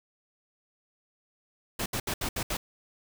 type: noise bursts at uneven times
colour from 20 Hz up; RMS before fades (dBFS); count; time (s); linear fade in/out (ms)
pink; -31; 6; 1.79-1.86 / 1.93-2 / 2.07-2.14 / 2.21-2.29 / 2.36-2.43 / 2.5-2.57; 5
effects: none